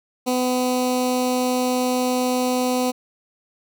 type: tone with notch filter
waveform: 15% pulse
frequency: 251.8 Hz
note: B3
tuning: 34 cents sharp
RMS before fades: -21 dBFS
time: 0.26-2.92 s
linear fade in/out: 20 ms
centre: 1700 Hz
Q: 0.71
effects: none